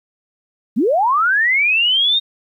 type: linear sweep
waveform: sine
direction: up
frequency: 183.6 to 3729 Hz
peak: -12 dBFS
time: 0.76-2.2 s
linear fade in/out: 20 ms
effects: 9-bit